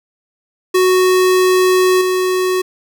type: tone with level steps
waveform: square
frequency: 369.6 Hz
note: F#4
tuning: 2 cents flat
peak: -10 / -14 dBFS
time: 0.74-2.62 s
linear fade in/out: 10 ms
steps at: 2.01 s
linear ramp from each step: 5 ms
effects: none

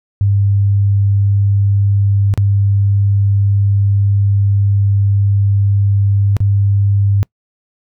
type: tone with dropouts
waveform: sine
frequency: 100.1 Hz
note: G2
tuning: 37 cents sharp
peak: -9 dBFS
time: 0.21-7.23 s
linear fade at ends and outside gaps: 0 ms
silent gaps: 2.339-2.376 / 6.367-6.404 s
effects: noise-tail reverb RT60 0.1 s tail -26 dB re dry

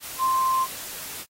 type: tone in noise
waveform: sine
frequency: 1046.5 Hz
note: C6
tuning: in tune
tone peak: -19 dBFS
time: 0.18-0.67 s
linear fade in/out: 50 ms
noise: white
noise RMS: -36 dBFS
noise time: 0-1.26 s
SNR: +14 dB
effects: AAC 48 kbps

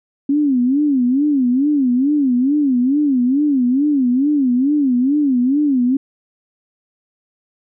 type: tone with vibrato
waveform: sine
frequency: 270 Hz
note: C#4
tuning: 45 cents flat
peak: -12 dBFS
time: 0.29-5.97 s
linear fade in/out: 5 ms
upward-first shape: sine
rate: 2.3 Hz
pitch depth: 180 cents each way
effects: none

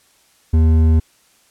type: tone with hard clipping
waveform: sine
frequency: 80 Hz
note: D#2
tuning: 49 cents sharp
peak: -11 dBFS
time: 0.53-1 s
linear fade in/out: 10 ms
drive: 8 dB
effects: white hiss -55 dBFS RMS until 1.5 s + low-pass 11000 Hz 12 dB/octave

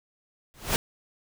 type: noise with exponential growth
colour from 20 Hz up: pink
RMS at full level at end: -19 dBFS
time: 0.54-0.76 s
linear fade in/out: 0 ms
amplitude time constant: 47 ms
effects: none

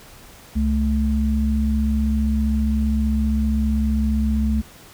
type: tone pair together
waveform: sine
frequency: 67.4 / 217.5 Hz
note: C#2 / A3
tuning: -48 / -20 cents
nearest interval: octave + minor sixth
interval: 2028 cents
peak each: -19 / -20 dBFS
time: 0.55-4.62 s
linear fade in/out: 20 ms
effects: pink hiss -45 dBFS RMS until 4.93 s

